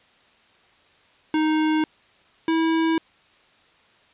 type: tone pair in turn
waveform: square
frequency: 311.1 / 325 Hz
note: D#4 / E4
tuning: 0 / -24 cents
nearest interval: minor second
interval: 76 cents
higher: second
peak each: -19 dBFS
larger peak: neither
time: 1.34-1.84 / 2.48-2.98 s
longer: neither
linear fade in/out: 2 ms
effects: white hiss -57 dBFS RMS until 4.13 s + resampled to 8000 Hz